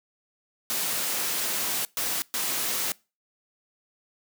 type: noise bursts at uneven times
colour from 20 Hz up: white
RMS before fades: -28 dBFS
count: 3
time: 0.7-1.85 / 1.97-2.22 / 2.34-2.92 s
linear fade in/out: 0 ms
effects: noise-tail reverb RT60 0.3 s tail -24 dB re dry + high-pass 150 Hz 12 dB/octave